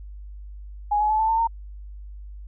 sine tone with pitch steps, 830.6 / 847.1 / 863.9 / 881 / 898.5 / 916.3 Hz, G#5 / G#5 / A5 / A5 / A5 / A#5, 0 / +34 / -32 / +2 / +36 / -30 cents, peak -18 dBFS, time 0.91-1.474 s, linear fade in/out 10 ms, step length 94 ms, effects added 50 Hz sine -36 dBFS peak until 2.47 s

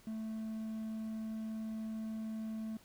triangle tone, 220 Hz, A3, in tune, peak -36 dBFS, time 0.07-2.77 s, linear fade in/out 2 ms, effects pink hiss -63 dBFS RMS until 2.84 s

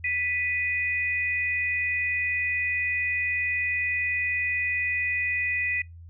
sine tone pair together, 1975.5 / 2485 Hz, B6 / D#7, 0 / -3 cents, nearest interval major third, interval 397 cents, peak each -27 / -27 dBFS, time 0.04-5.82 s, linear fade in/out 5 ms, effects noise-tail reverb RT60 0.2 s tail -25 dB re dry + added 84 Hz sine -42 dBFS peak until 6.09 s

